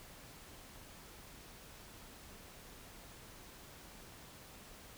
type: silence
effects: pink hiss -55 dBFS RMS until 4.97 s